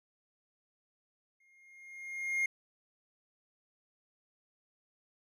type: tone with exponential growth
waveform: triangle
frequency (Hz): 2132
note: C7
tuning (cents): +32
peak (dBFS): -25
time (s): 1.4-2.46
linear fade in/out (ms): 5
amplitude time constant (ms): 230
effects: none